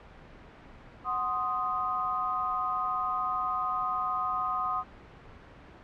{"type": "chord", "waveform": "sine", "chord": "C diminished", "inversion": "second", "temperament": "equal", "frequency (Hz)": [740, 1046.5, 1244.5], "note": ["Gb5", "C6", "Eb6"], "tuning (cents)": [0, 0, 0], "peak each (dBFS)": [-35, -33, -29], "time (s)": [1.04, 4.84], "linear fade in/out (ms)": 50, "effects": ["pink hiss -50 dBFS RMS until 5.83 s", "low-pass 2000 Hz 12 dB/octave"]}